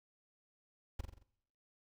brown noise with echo, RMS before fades -38 dBFS, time 0.99-1.01 s, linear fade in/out 5 ms, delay 44 ms, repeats 5, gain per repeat -5 dB, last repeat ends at 1.23 s, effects noise-tail reverb RT60 0.8 s tail -21 dB re dry

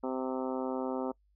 harmonic tone, 130 Hz, C3, 11 cents flat, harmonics 2 / 3 / 4 / 5 / 6 / 7 / 8 / 9 / 10, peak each -35 / -38 / -38 / -43 / -43 / -42 / -51 / -48 / -49 dBFS, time 0.03-1.12 s, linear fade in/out 10 ms, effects noise-tail reverb RT60 0.1 s tail -24 dB re dry + added 50 Hz sine -66 dBFS peak until 1.35 s

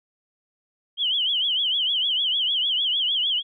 sine tone with vibrato, 3136 Hz, G7, in tune, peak -20 dBFS, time 0.97-3.43 s, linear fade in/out 50 ms, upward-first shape triangle, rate 6.6 Hz, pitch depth 170 cents each way, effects none

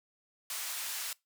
white band-pass noise, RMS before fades -38 dBFS, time 0.5-1.13 s, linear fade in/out 2 ms, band 1000 to 15000 Hz, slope 12 dB/octave, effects noise-tail reverb RT60 0.2 s tail -23 dB re dry

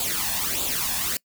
white noise with flanger, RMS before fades -26 dBFS, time 0-1.17 s, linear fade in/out 2 ms, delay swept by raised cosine 0.26 to 1.17 ms, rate 1.6 Hz, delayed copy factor +0.7, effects noise-tail reverb RT60 0.1 s tail -25 dB re dry

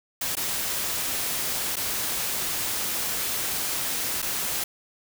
white noise with dropouts, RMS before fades -28 dBFS, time 0.21-4.64 s, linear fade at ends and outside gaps 5 ms, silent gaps 0.354-0.368 / 1.758-1.766 / 4.22-4.225 s, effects none

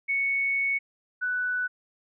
sine tone pair in turn, 2217 / 1488.2 Hz, C#7 / F#6, 0 / +10 cents, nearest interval perfect fifth, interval 690 cents, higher first, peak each -23 / -25 dBFS, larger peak first, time 0.08-0.79 / 1.21-1.68 s, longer first, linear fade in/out 20 ms, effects none

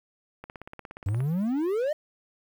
click train, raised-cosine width 0.5 ms, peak -25 dBFS, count 14, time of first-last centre 0.44-1.205 s, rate 17 Hz
triangle exponential sweep, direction up, 93.4 to 631 Hz, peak -22 dBFS, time 1.06-1.93 s, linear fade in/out 5 ms
effects 9-bit

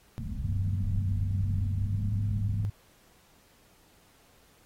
pink low-pass noise, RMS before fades -34 dBFS, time 0.18-2.65 s, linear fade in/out 0 ms, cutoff 240 Hz, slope 96 dB/octave
sine tone with pitch glide, 96 to 102.3 Hz, G2 to G#2, -36 to -26 cents, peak -27 dBFS, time 0.44-2.7 s, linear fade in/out 5 ms, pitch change +110 cents, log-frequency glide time 1.7-2.06 s
effects pink hiss -62 dBFS RMS until 4.65 s + AAC 48 kbps

